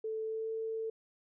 sine tone with pitch glide, 440 to 445.6 Hz, A4 to A4, 0 to +22 cents, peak -34 dBFS, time 0.04-0.9 s, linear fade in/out 5 ms, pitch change +22 cents, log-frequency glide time 0.23-0.51 s, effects none

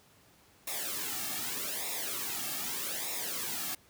white noise with flanger, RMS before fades -36 dBFS, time 0.67-3.75 s, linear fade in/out 5 ms, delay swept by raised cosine 0.65 to 2.05 ms, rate 0.82 Hz, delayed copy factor -0.75, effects pink hiss -62 dBFS RMS until 3.89 s + high-pass 60 Hz 12 dB/octave

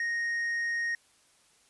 sine tone with tanh clipping, 1864.7 Hz, A#6, in tune, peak -29 dBFS, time 0-0.95 s, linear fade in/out 2 ms, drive 4 dB, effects white hiss -64 dBFS RMS until 1.69 s + resampled to 24000 Hz

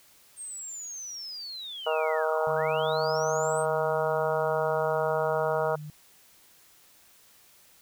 sine linear two-way sweep, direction down then up, 8620 to 734 to 8620 Hz, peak -36 dBFS, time 0.36-3.66 s, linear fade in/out 50 ms, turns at 2.45 s
harmonic tone, 157.7 Hz, D#3, 24 cents sharp, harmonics 3 / 4 / 5 / 6 / 7 / 8 / 9, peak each -29 / -28 / -34 / -34 / -39 / -36 / -37 dBFS, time 1.86-5.76 s, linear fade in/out 10 ms
sine tone, 150.6 Hz, D3, 44 cents sharp, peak -37 dBFS, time 2.47-5.9 s, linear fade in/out 0 ms
effects white hiss -58 dBFS RMS until 7.81 s

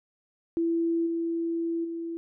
sine tone with level steps, 333.7 Hz, E4, 21 cents sharp, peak -23 / -26 / -31 dBFS, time 0.57-2.17 s, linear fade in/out 0 ms, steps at 1.06 / 1.84 s, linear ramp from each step 10 ms, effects none

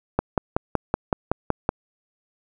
click train, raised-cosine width 1 ms, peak -5 dBFS, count 9, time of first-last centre 0.19-1.691 s, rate 5.33 Hz, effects none

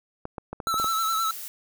clicks, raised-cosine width 1 ms, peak -19 dBFS, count 8, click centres 0.254 / 0.382 / 0.53 / 0.602 / 0.671 / 0.742 / 0.799 / 0.844 s
square tone with vibrato, 1318.5 Hz, E6, in tune, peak -24 dBFS, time 0.67-1.31 s, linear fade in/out 2 ms, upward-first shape sine, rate 9.6 Hz, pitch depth 37 cents each way
blue noise, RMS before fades -37 dBFS, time 0.78-1.48 s, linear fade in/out 0 ms
effects none

